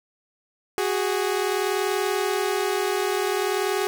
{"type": "tone pair together", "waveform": "sawtooth", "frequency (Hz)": [371.9, 412.4], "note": ["F#4", "G#4"], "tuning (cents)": [9, -12], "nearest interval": "major second", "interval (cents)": 179, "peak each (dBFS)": -21, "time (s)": [0.78, 3.87], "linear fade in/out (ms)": 0, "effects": []}